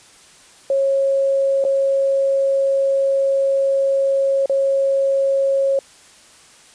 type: tone with dropouts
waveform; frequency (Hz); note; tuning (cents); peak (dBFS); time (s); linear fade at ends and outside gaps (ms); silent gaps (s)
sine; 546; C#5; -26; -14; 0.7-5.79; 2; 1.641-1.649 / 4.459-4.496
effects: white hiss -47 dBFS RMS until 6.74 s + resampled to 22050 Hz